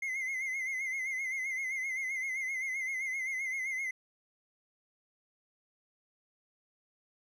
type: tone with vibrato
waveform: triangle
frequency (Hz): 2093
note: C7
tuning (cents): 0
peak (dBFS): -31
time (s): 0.02-3.91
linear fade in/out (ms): 5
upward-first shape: sine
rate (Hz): 7.7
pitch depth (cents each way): 66
effects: none